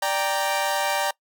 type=chord; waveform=sawtooth; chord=G minor; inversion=second; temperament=equal; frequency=587.3 / 784 / 932.3 Hz; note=D5 / G5 / Bb5; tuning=0 / 0 / 0 cents; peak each=-23 / -22 / -23 dBFS; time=0.02-1.11 s; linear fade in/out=5 ms; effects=noise-tail reverb RT60 0.1 s tail -22 dB re dry